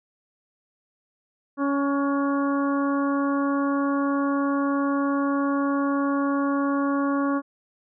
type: harmonic tone with a mistuned harmonic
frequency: 279.8 Hz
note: C#4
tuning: 16 cents sharp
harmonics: 1 / 2 / 3 / 4 / 5 / 6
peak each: -22 / -30 / -37 / -29 / -35 / -42 dBFS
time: 1.57-7.42 s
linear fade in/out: 50 ms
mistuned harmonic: 5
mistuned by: +23 cents
effects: none